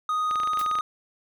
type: tone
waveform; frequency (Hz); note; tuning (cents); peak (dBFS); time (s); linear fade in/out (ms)
triangle; 1244.5; D#6; 0; -21; 0.09-0.81; 2
type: clicks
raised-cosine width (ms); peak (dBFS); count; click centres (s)
0.3; -20; 12; 0.311 / 0.357 / 0.401 / 0.434 / 0.474 / 0.534 / 0.573 / 0.613 / 0.662 / 0.713 / 0.754 / 0.787
type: noise with exponential decay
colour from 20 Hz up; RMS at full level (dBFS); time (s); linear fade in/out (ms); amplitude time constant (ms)
white; -34; 0.59-0.7; 1; 22
effects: none